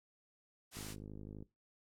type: noise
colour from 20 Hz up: white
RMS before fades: -47 dBFS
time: 0.71-0.96 s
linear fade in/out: 50 ms
type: click train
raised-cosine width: 3 ms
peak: -36 dBFS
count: 35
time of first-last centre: 0.77-1.425 s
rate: 51.9 Hz
effects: noise-tail reverb RT60 0.2 s tail -18 dB re dry + low-pass 11000 Hz 12 dB/octave